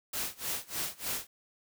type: noise with tremolo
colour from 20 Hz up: white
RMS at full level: -33 dBFS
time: 0.13-1.27 s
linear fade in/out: 5 ms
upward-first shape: sine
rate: 3.3 Hz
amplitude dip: 95%
effects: none